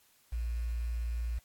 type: tone with quantisation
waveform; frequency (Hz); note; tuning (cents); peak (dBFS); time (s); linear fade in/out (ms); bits
sine; 58.27; A#1; 0; -31; 0.32-1.39; 10; 9
effects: white hiss -66 dBFS RMS until 1.44 s + AAC 64 kbps